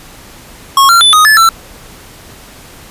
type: tone with pitch steps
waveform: square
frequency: 1093 / 1374 / 3498 / 1247 / 1735 / 1339 Hz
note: C#6 / F6 / A7 / D#6 / A6 / E6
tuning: -25 / -29 / -11 / +3 / -25 / +27 cents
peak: -4 dBFS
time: 0.77-1.49 s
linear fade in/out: 2 ms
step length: 120 ms
effects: pink hiss -35 dBFS RMS until 2.9 s + resampled to 32000 Hz